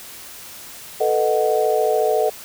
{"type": "chord", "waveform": "sine", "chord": "B dominant seventh", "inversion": "third", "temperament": "equal", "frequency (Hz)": [440, 493.9, 622.3, 740], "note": ["A4", "B4", "D#5", "F#5"], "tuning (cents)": [0, 0, 0, 0], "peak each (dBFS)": [-19, -23, -21, -22], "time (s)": [1, 2.3], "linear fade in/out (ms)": 10, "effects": ["white hiss -38 dBFS RMS until 2.44 s"]}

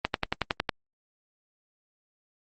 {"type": "click train", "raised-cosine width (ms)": 0.3, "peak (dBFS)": -8, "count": 8, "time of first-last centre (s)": [0.05, 0.692], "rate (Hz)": 10.9, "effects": ["Opus 24 kbps"]}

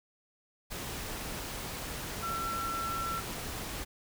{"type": "tone in noise", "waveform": "sine", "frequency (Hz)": 1347, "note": "E6", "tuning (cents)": 37, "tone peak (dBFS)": -33, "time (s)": [2.22, 3.21], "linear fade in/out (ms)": 20, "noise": "pink", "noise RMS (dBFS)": -39, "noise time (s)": [0.7, 3.85], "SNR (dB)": 3, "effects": []}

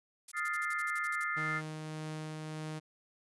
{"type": "noise bursts", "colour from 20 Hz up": "violet", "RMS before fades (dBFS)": -41, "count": 12, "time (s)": [0.28, 1.241], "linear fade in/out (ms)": 5, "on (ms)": 37, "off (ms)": 47}
{"type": "chord", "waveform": "sine", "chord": "F dominant seventh", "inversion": "third", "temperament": "equal", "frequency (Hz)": [1244.5, 1396.9, 1760, 2093], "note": ["Eb6", "F6", "A6", "C7"], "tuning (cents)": [0, 0, 0, 0], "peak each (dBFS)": [-38, -38, -38, -37], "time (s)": [0.33, 1.62], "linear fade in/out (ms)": 50}
{"type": "tone with tremolo", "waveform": "sawtooth", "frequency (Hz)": 155.56, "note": "D#3", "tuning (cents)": 0, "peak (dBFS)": -34, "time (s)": [1.36, 2.8], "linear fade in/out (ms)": 20, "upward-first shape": "triangle", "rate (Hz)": 1.7, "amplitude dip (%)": 25}
{"effects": ["resampled to 24000 Hz"]}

